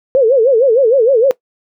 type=tone with vibrato; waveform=sine; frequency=493.9 Hz; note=B4; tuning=in tune; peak=-6 dBFS; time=0.15-1.31 s; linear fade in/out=0 ms; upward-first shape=sine; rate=6.5 Hz; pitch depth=220 cents each way; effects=noise-tail reverb RT60 0.1 s tail -19 dB re dry